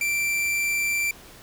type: tone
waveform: 45% pulse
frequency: 2349 Hz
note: D7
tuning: in tune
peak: -22 dBFS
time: 0.01-1.11 s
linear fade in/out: 2 ms
effects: pink hiss -47 dBFS RMS until 1.42 s